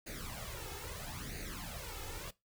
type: noise with flanger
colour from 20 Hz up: pink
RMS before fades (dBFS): -44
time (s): 0.06-2.31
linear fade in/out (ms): 10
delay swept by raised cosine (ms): 0.45 to 2.35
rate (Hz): 0.76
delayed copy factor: +0.75
effects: noise-tail reverb RT60 0.2 s tail -20 dB re dry